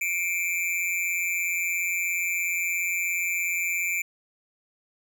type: tone with amplitude modulation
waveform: square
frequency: 2349 Hz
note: D7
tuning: in tune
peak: -22 dBFS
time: 0.01-4.02 s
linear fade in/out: 5 ms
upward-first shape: sine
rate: 177 Hz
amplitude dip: 75%
effects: none